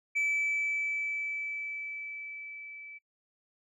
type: tone with level ramp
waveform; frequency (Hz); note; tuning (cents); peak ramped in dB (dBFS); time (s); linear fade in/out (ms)
sine; 2309; D7; -30; -23 to -44; 0.15-2.99; 20
effects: noise-tail reverb RT60 0.1 s tail -26 dB re dry + tanh soft clip ceiling -25 dBFS